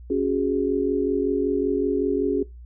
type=chord; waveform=sine; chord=C# suspended fourth; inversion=none; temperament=equal; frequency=277.2 / 370 / 415.3 Hz; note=C#4 / F#4 / G#4; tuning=0 / 0 / 0 cents; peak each=-24 dBFS; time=0.1-2.43 s; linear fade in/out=5 ms; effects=noise-tail reverb RT60 0.2 s tail -20 dB re dry + added 60 Hz sine -39 dBFS peak until 2.65 s